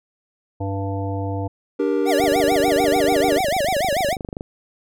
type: harmonic tone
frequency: 98 Hz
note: G2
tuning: in tune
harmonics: 1 / 3 / 5 / 7 / 9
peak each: -24 / -29 / -31 / -32 / -34 dBFS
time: 0.6-1.48 s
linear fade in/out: 10 ms
type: chord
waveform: triangle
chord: G minor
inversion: second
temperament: just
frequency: 294 / 392 / 470.4 Hz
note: D4 / G4 / Bb4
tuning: +2 / 0 / +16 cents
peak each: -20 dBFS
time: 1.79-3.39 s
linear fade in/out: 10 ms
type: tone with vibrato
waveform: square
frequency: 654 Hz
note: E5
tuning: 14 cents flat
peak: -19 dBFS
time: 2.05-4.17 s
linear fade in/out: 50 ms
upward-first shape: sine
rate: 6.8 Hz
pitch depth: 290 cents each way
type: click train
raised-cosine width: 2 ms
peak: -16 dBFS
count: 56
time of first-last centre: 2.2-4.409 s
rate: 24.9 Hz
effects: none